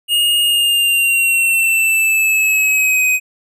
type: tone with pitch glide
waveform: square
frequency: 2853 to 2513 Hz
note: F7 to D#7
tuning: +36 to +17 cents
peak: -12 dBFS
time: 0.08-3.2 s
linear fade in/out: 50 ms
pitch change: -219 cents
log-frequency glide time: 0.43-3.05 s
effects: none

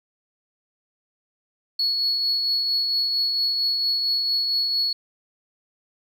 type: tone with tremolo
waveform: sine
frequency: 4373 Hz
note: C#8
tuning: 24 cents flat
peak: -17 dBFS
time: 1.79-4.93 s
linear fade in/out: 5 ms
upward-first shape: triangle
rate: 4.4 Hz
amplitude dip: 40%
effects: tanh soft clip ceiling -16 dBFS + 9-bit

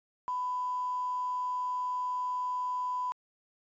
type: tone with quantisation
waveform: sine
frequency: 998 Hz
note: B5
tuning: 18 cents sharp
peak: -30 dBFS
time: 0.28-3.12 s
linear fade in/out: 0 ms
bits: 9
effects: resampled to 16000 Hz

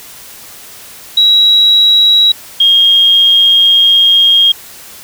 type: tone pair in turn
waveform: sine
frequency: 3875 / 3242 Hz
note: B7 / G#7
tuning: -34 / -42 cents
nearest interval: minor third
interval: 308 cents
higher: first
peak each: -4 dBFS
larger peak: neither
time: 1.17-2.32 / 2.6-4.52 s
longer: second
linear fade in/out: 5 ms
effects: white hiss -33 dBFS RMS until 5.03 s

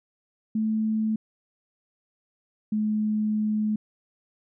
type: tone pair in turn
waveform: sine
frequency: 218.3 / 213.7 Hz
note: A3 / G#3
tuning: -13 / +50 cents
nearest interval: unison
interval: 37 cents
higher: first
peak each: -22 dBFS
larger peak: neither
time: 0.55-1.16 / 2.72-3.76 s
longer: second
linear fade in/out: 5 ms
effects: none

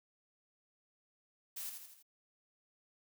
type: noise with echo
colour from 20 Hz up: blue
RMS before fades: -43 dBFS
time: 1.56-1.7 s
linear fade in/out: 10 ms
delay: 82 ms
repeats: 4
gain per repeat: -5 dB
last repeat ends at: 2.028 s
effects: none

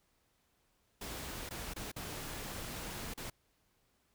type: noise with dropouts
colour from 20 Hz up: pink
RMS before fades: -43 dBFS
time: 1.01-3.3 s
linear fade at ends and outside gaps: 5 ms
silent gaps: 1.492-1.507 / 1.737-1.761 / 1.917-1.962 / 3.139-3.175 s
effects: pink hiss -75 dBFS RMS until 4.14 s

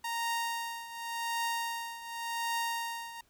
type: tone with tremolo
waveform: sawtooth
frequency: 929 Hz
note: A#5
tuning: 6 cents flat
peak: -26 dBFS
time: 0.04-3.21 s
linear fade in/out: 5 ms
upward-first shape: triangle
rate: 0.89 Hz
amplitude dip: 80%
effects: pink hiss -69 dBFS RMS until 3.29 s

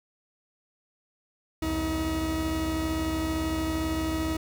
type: tone cluster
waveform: 40% pulse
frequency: 65.1 / 82.9 / 318.5 Hz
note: C2 / E2 / D#4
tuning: -8 / +10 / +41 cents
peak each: -33 / -34 / -27 dBFS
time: 1.62-4.37 s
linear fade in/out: 5 ms
effects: none

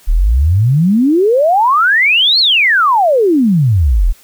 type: exponential two-way sweep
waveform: sine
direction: up then down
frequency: 34.65 to 4435 to 34.65 Hz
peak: -7 dBFS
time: 0.07-4.13 s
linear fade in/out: 20 ms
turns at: 2.39 s
effects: white hiss -45 dBFS RMS until 4.23 s

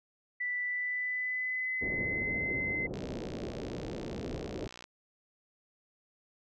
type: tone with pitch glide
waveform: sine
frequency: 1975.5 to 2058 Hz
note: B6 to C7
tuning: 0 to -29 cents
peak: -31 dBFS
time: 0.4-2.87 s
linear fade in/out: 10 ms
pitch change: +71 cents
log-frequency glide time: 0.64-2.42 s
type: low-pass noise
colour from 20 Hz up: white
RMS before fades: -39 dBFS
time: 1.81-4.68 s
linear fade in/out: 10 ms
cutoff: 500 Hz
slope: 24 dB/octave
type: click train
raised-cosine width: 0.2 ms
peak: -29 dBFS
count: 116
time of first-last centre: 2.94-4.841 s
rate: 60.5 Hz
effects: none

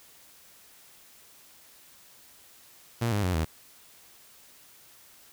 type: tone with pitch steps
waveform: sawtooth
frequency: 117 / 103.04 / 90.74 / 79.91 Hz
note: A#2 / G#2 / F#2 / D#2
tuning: +7 / -13 / -33 / +47 cents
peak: -21 dBFS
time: 3.01-3.45 s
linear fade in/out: 10 ms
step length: 110 ms
effects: white hiss -55 dBFS RMS until 5.32 s

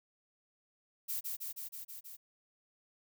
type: noise with echo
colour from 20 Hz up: violet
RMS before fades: -37 dBFS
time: 1.08-1.21 s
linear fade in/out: 20 ms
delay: 160 ms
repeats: 6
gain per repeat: -2 dB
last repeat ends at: 2.17 s
effects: none

